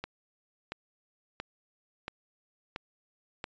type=click train; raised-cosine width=0.3 ms; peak=-20 dBFS; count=6; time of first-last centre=0.04-3.441 s; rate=1.47 Hz; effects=resampled to 16000 Hz